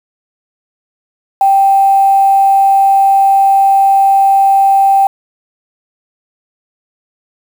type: tone with quantisation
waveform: sine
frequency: 784 Hz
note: G5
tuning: in tune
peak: -5 dBFS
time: 1.41-5.07 s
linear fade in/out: 2 ms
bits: 5
effects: none